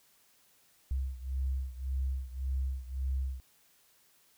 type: beating tone pair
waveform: sine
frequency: 65.41 / 67.21 Hz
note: C2 / C2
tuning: 0 / +47 cents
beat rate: 1.8 Hz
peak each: -33 / -36 dBFS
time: 0.91-3.4 s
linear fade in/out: 0 ms
effects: white hiss -66 dBFS RMS until 4.37 s